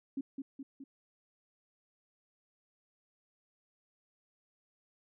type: tone with echo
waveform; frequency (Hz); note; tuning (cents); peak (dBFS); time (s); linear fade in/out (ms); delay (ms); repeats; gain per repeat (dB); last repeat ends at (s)
sine; 272.3; C#4; -31; -33; 0.17-0.21; 5; 210; 3; -4; 0.84
effects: none